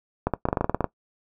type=clicks; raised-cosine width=1 ms; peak=-8 dBFS; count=12; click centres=0.27 / 0.337 / 0.454 / 0.487 / 0.529 / 0.572 / 0.61 / 0.644 / 0.696 / 0.746 / 0.807 / 0.843 s; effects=noise-tail reverb RT60 0.1 s tail -19 dB re dry